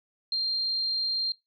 sine tone, 4186 Hz, C8, in tune, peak -25 dBFS, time 0.32-1.32 s, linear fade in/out 2 ms, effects noise-tail reverb RT60 0.2 s tail -20 dB re dry

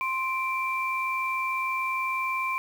sine tone pair together, 1046.5 / 2349 Hz, C6 / D7, 0 / 0 cents, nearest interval octave + major second, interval 1400 cents, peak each -28 / -29 dBFS, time 0.01-2.58 s, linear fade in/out 0 ms, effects 8-bit

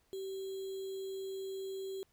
sine tone with sample-and-hold, 384.9 Hz, G4, 32 cents flat, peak -38 dBFS, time 0.13-2.03 s, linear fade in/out 0 ms, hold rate 3675 Hz, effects pink hiss -73 dBFS RMS until 2.12 s

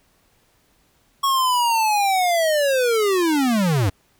square linear sweep, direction down, 1108.7 to 88 Hz, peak -17 dBFS, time 1.23-3.9 s, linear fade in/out 10 ms, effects pink hiss -61 dBFS RMS until 4.19 s

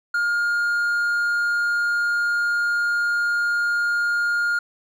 triangle tone, 1416 Hz, F6, 23 cents sharp, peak -17 dBFS, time 0.14-4.59 s, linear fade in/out 5 ms, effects none

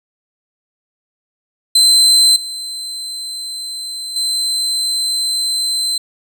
35% pulse tone with level steps, 4074 Hz, C8, 47 cents flat, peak -6 / -22 / -14 dBFS, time 1.75-5.98 s, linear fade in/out 5 ms, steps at 2.36 / 4.16 s, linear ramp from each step 2 ms, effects none

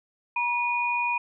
sine tone pair together, 958.9 / 2457 Hz, A#5 / D#7, +49 / -22 cents, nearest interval octave + major third, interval 1629 cents, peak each -26 dBFS, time 0.36-1.18 s, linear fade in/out 5 ms, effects none

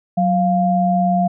sine tone pair together, 185 / 698.5 Hz, F#3 / F5, 0 / 0 cents, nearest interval octave + major seventh, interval 2300 cents, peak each -16 dBFS, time 0.17-1.28 s, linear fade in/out 10 ms, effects none

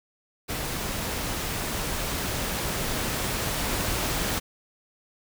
pink noise with level ramp, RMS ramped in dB -31 to -27 dBFS, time 0.48-4.4 s, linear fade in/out 20 ms, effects none

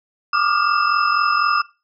sine tone cluster, 1175 / 1219 / 1408 / 2665 / 5120 Hz, D6 / D#6 / F6 / E7 / D#8, +1 / -36 / +14 / +18 / +49 cents, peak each -19 / -20 / -21 / -28 / -27 dBFS, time 0.33-1.62 s, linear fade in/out 5 ms, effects noise-tail reverb RT60 0.3 s tail -20 dB re dry

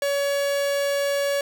45% pulse tone, 564 Hz, C#5, 30 cents sharp, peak -21 dBFS, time 0.02-1.41 s, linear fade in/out 2 ms, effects none

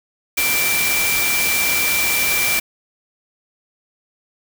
sine tone in noise, 2349 Hz, D7, in tune, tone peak -19 dBFS, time 0.37-2.6 s, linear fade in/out 10 ms, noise white, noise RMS -20 dBFS, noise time 0.37-2.6 s, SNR -2 dB, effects none

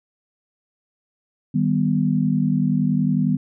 sine chord, Eb augmented, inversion none, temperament equal, 155.56 / 196 / 246.9 Hz, Eb3 / G3 / B3, 0 / 0 / 0 cents, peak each -21 dBFS, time 1.54-3.37 s, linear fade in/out 10 ms, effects none

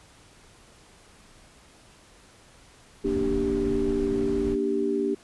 brown noise, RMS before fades -34 dBFS, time 3.03-4.57 s, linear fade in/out 50 ms
sine chord, G minor, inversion first, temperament just, 235.2 / 294 / 392 Hz, Bb3 / D4 / G4, +16 / +2 / 0 cents, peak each -30 / -28 / -25 dBFS, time 3.04-5.15 s, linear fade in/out 10 ms
effects pink hiss -54 dBFS RMS until 5.23 s + resampled to 24000 Hz

